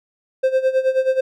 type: tone with tremolo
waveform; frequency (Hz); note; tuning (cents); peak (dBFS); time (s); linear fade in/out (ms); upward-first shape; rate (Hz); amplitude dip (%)
triangle; 523.3; C5; 0; -10; 0.43-1.21; 10; sine; 9.4; 80
effects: none